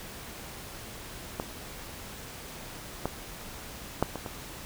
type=clicks; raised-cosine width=1 ms; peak=-16 / -14 / -9 / -20 / -21 dBFS; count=5; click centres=1.399 / 3.056 / 4.026 / 4.157 / 4.262 s; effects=pink hiss -43 dBFS RMS until 4.65 s